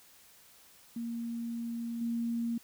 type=tone with level steps; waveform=sine; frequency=233.1 Hz; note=A#3; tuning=in tune; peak=-34 / -30 dBFS; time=0.96-2.58 s; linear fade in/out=5 ms; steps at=2.01 s; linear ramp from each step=5 ms; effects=white hiss -59 dBFS RMS until 2.63 s